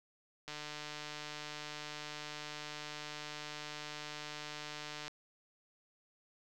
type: click train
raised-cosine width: 0.2 ms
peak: -26 dBFS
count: 691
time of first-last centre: 0.48-5.08 s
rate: 150 Hz
effects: none